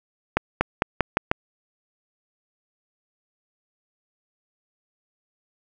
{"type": "accelerating click train", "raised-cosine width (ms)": 0.5, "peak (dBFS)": -3, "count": 6, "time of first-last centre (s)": [0.37, 1.315], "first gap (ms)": 240, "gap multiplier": 0.88, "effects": []}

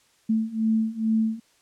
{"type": "beating tone pair", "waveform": "sine", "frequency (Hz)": [220, 222.3], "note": ["A3", "A3"], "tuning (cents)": [0, 18], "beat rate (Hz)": 2.3, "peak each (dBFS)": [-25, -23], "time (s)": [0.29, 1.4], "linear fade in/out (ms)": 10, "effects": ["white hiss -62 dBFS RMS until 1.61 s", "low-pass 9000 Hz 12 dB/octave"]}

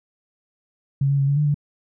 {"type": "tone with pitch steps", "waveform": "sine", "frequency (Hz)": [138.2, 140.3, 137.9, 141.5, 149, 145.6], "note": ["C#3", "C#3", "C#3", "C#3", "D3", "D3"], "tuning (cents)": [-5, 21, -9, 36, 25, -15], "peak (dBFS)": -16, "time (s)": [1.01, 1.544], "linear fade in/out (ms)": 5, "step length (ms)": 89, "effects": []}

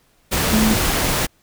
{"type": "tone in noise", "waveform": "sine", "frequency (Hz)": 217.8, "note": "A3", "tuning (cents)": -17, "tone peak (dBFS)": -14, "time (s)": [0.52, 0.75], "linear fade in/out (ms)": 20, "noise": "pink", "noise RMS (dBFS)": -19, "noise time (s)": [0.31, 1.27], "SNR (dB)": 2, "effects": ["pink hiss -59 dBFS RMS until 1.42 s"]}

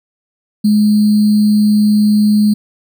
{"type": "tone with sample-and-hold", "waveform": "sine", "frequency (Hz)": 210.2, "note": "G#3", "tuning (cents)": 21, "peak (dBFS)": -7, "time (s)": [0.64, 2.54], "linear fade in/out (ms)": 10, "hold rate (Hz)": 4410, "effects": []}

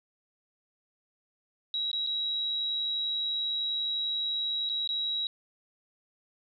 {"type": "tone with dropouts", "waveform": "sine", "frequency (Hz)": 3863, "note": "B7", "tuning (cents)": -39, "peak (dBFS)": -28, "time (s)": [1.74, 5.27], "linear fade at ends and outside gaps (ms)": 1, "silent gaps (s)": [[1.915, 1.93], [2.065, 2.071], [4.691, 4.697], [4.875, 4.89]], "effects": []}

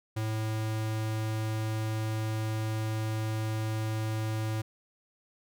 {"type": "tone", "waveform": "square", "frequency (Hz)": 109.5, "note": "A2", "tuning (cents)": -8, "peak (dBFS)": -30, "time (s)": [0.16, 4.62], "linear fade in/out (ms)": 10, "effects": []}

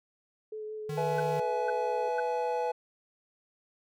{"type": "tone with vibrato", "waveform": "sine", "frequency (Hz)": 430, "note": "A4", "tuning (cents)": -40, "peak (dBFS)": -36, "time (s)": [0.52, 2.09], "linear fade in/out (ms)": 5, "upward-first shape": "sine", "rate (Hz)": 5.6, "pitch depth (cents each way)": 12}
{"type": "tone", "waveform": "square", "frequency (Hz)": 152.5, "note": "D#3", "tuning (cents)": -34, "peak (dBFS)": -35, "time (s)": [0.89, 1.4], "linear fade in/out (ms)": 5}
{"type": "chord", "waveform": "triangle", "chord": "E major", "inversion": "second", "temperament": "equal with one note detuned", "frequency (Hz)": [493.9, 659.3, 847.1], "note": ["B4", "E5", "G#5"], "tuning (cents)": [0, 0, 34], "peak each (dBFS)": [-29, -35, -30], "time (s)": [0.97, 2.72], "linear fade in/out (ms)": 10}
{"type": "tone bursts", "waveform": "sine", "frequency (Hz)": 1504, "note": "F#6", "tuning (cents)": 28, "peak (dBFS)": -30, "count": 3, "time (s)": [1.18, 2.2], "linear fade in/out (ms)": 5, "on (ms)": 20, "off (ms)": 480}
{"effects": []}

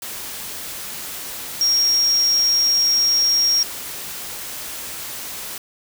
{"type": "tone in noise", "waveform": "sine", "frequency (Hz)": 5588, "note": "F8", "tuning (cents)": 0, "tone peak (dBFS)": -14, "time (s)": [1.61, 3.63], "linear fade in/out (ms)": 2, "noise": "white", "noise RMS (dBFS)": -31, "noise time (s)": [0.02, 5.58], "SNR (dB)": 14, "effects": []}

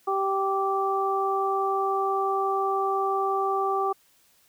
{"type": "harmonic tone", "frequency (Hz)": 389.4, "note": "G4", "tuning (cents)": -12, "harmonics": [1, 2, 3], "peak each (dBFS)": [-27, -27, -27], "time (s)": [0.07, 3.93], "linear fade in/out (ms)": 10, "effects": ["white hiss -62 dBFS RMS until 4.48 s"]}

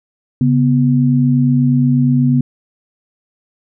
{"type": "tone pair together", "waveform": "sine", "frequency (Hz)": [138.57, 246.9], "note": ["C#3", "B3"], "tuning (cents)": [0, 0], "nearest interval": "minor seventh", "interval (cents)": 1000, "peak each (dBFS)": -12, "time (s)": [0.41, 2.41], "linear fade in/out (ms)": 2, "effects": []}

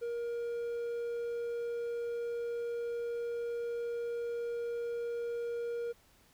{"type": "tone", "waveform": "triangle", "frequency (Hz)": 471.6, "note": "A#4", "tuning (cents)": 20, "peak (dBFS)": -32, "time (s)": [0.01, 5.93], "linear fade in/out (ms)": 20, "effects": ["pink hiss -65 dBFS RMS until 6.33 s"]}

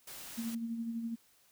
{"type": "noise", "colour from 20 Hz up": "white", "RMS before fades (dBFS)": -47, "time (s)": [0.07, 0.55], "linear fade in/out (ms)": 5}
{"type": "tone with tremolo", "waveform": "sine", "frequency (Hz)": 230, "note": "A#3", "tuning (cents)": -23, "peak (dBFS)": -33, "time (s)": [0.37, 1.16], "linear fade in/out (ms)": 20, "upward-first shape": "sine", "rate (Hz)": 12, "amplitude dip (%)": 45}
{"effects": ["white hiss -67 dBFS RMS until 1.51 s"]}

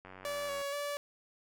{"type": "click train", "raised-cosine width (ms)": 0.5, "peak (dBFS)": -34, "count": 54, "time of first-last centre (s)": [0.05, 0.615], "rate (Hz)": 93.8}
{"type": "tone with vibrato", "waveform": "sawtooth", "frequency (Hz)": 570, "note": "C#5", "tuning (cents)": 48, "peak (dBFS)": -31, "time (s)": [0.25, 0.97], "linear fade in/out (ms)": 0, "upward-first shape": "square", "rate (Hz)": 2.1, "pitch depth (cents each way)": 22}
{"effects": []}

